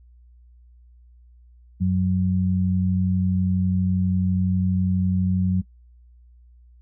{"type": "tone pair together", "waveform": "sine", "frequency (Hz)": [92.82, 185], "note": ["F#2", "F#3"], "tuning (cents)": [6, 0], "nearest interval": "octave", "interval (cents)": 1194, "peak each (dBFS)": [-22, -20], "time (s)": [1.8, 5.62], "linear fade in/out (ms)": 20, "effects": ["noise-tail reverb RT60 0.1 s tail -23 dB re dry", "added 60 Hz sine -48 dBFS peak until 6.81 s"]}